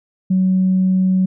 sine tone, 186.8 Hz, F#3, 17 cents sharp, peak -11 dBFS, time 0.3-1.26 s, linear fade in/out 10 ms, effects tanh soft clip ceiling -7 dBFS

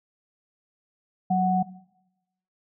sine tone pair together, 185.25 / 741 Hz, F#3 / F#5, +2 / +2 cents, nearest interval 2 octaves, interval 2400 cents, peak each -22 dBFS, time 1.3-1.63 s, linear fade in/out 10 ms, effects noise-tail reverb RT60 0.9 s tail -18 dB re dry

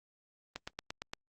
click train, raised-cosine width 0.2 ms, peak -21 dBFS, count 6, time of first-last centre 0.56-1.135 s, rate 8.7 Hz, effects Opus 32 kbps

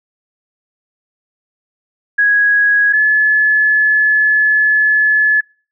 sine tone pair in turn, 1661.2 / 1716.8 Hz, G#6 / A6, 0 / -43 cents, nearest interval minor second, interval 57 cents, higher second, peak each -8 dBFS, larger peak neither, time 2.18-2.93 / 2.93-5.41 s, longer second, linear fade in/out 10 ms, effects noise-tail reverb RT60 0.4 s tail -25 dB re dry

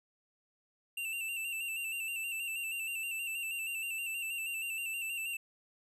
square tone with vibrato, 2709 Hz, E7, 47 cents sharp, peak -36 dBFS, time 0.97-5.37 s, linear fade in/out 5 ms, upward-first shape square, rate 6.3 Hz, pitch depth 41 cents each way, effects none

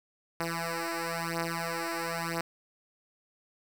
5% pulse beating tone pair, 166.5 / 167.5 Hz, E3 / E3, +18 / +28 cents, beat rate 1 Hz, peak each -23 dBFS, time 0.4-2.41 s, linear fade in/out 2 ms, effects 8-bit

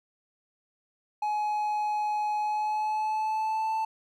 triangle tone with pitch glide, 843 to 882.4 Hz, G#5 to A5, +26 to +5 cents, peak -24 dBFS, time 1.22-3.85 s, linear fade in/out 5 ms, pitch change +79 cents, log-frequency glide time 2.38-3.74 s, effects none

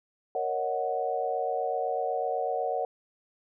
sine chord, D# minor seventh, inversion second, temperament equal, 466.2 / 554.4 / 622.3 / 740 Hz, A#4 / C#5 / D#5 / F#5, 0 / 0 / 0 / 0 cents, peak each -33 / -33 / -35 / -30 dBFS, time 0.35-2.85 s, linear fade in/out 2 ms, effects none

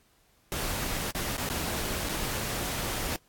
pink noise with dropouts, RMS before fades -32 dBFS, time 0.52-3.16 s, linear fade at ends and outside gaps 0 ms, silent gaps 1.109-1.15 / 1.367-1.38 / 1.489-1.5 / 2.088-2.093 s, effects pink hiss -65 dBFS RMS until 3.28 s + AAC 64 kbps

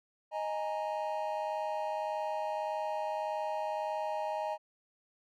triangle chord, D# suspended fourth, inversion none, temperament equal, 622.3 / 830.6 / 932.3 Hz, D#5 / G#5 / A#5, 0 / 0 / 0 cents, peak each -34 / -35 / -37 dBFS, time 0.31-4.58 s, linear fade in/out 50 ms, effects none

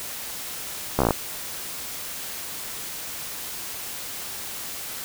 slowing click train, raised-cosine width 1 ms, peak -5 dBFS, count 8, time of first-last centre 0.99-1.108 s, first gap 14 ms, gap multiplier 1.06, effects white hiss -34 dBFS RMS until 5.04 s

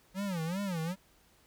square tone with vibrato, 180 Hz, F#3, 47 cents flat, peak -33 dBFS, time 0.14-0.96 s, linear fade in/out 50 ms, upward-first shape sine, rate 2.6 Hz, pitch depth 210 cents each way, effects pink hiss -65 dBFS RMS until 1.46 s

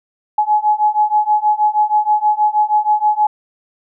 sine beating tone pair, 843 / 849.3 Hz, G#5 / G#5, +26 / +39 cents, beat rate 6.3 Hz, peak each -15 / -14 dBFS, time 0.38-3.27 s, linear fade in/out 5 ms, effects none

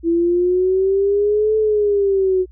sine exponential two-way sweep, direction up then down, 331.9 to 436.3 to 366.4 Hz, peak -13 dBFS, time 0.03-2.46 s, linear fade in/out 50 ms, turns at 1.57 s, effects added 60 Hz sine -40 dBFS peak until 2.51 s

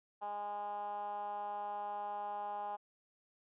10% pulse tone with band-pass filter, 205.5 Hz, G#3, 18 cents flat, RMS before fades -41 dBFS, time 0.21-2.77 s, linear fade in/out 20 ms, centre 840 Hz, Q 5.6, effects resampled to 8000 Hz

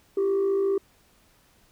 sine tone pair together, 338.1 / 392.6 Hz, E4 / G4, +44 / +3 cents, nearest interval minor third, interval 259 cents, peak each -29 / -19 dBFS, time 0.17-0.78 s, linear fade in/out 5 ms, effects tanh soft clip ceiling -19 dBFS + pink hiss -61 dBFS RMS until 1.71 s

